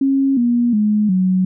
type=tone with pitch steps; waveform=sine; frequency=271.9 / 239.5 / 210.9 / 185.71 Hz; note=C#4 / A#3 / G#3 / F#3; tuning=-33 / +47 / +27 / +7 cents; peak=-12 dBFS; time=0.01-1.45 s; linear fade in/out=5 ms; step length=360 ms; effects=none